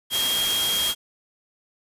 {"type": "tone in noise", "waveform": "sine", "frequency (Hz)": 3248, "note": "G#7", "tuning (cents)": -39, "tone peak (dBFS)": -22, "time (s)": [0.1, 0.95], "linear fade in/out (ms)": 50, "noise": "white", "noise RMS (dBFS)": -26, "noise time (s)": [0.1, 0.95], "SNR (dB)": 1, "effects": ["resampled to 32000 Hz"]}